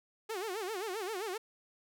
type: tone with vibrato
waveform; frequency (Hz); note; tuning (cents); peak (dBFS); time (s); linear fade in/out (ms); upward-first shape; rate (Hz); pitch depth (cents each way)
sawtooth; 403; G4; +48; -32; 0.29-1.38; 10; sine; 7.6; 210
effects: none